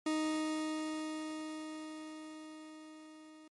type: tone with level ramp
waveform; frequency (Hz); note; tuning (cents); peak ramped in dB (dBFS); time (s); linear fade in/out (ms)
40% pulse; 311.1; D#4; 0; -30 to -53; 0.06-3.48; 5
effects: MP3 48 kbps